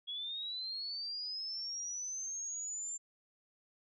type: linear sweep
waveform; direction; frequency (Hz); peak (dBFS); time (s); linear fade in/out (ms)
sine; up; 3322 to 7300; -38; 0.07-2.98; 20
effects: none